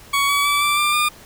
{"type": "tone with pitch steps", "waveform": "20% pulse", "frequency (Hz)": [1120, 1136.9, 1154.2, 1171.6, 1189.3, 1207.3], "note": ["C#6", "C#6", "D6", "D6", "D6", "D6"], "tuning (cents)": [18, 43, -30, -5, 21, 47], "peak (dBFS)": -11, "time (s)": [0.13, 1.09], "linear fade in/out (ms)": 10, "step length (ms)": 160, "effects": ["pink hiss -44 dBFS RMS until 1.25 s"]}